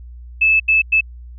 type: tone bursts at uneven times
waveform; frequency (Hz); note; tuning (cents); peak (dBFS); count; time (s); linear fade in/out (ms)
sine; 2616; E7; -14; -10; 3; 0.41-0.6 / 0.68-0.82 / 0.92-1.01; 10
effects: added 60 Hz sine -33 dBFS peak until 1.38 s